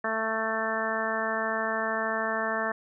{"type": "harmonic tone", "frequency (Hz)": 221.7, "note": "A3", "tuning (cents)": 13, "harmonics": [1, 2, 3, 4, 5, 6, 7, 8], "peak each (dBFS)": [-37, -36, -32, -37, -34, -36, -36, -32], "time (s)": [0.04, 2.72], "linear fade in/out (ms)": 5, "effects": []}